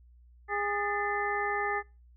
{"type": "harmonic tone with a mistuned harmonic", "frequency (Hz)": 409.5, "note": "G#4", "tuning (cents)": -24, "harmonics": [1, 2, 3, 4, 5], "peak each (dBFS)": [-35, -33, -35, -34, -37], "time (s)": [0.48, 1.83], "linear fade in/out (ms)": 50, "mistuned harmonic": 4, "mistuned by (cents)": 130, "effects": ["noise-tail reverb RT60 0.3 s tail -26 dB re dry", "added 60 Hz sine -54 dBFS peak until 2.16 s"]}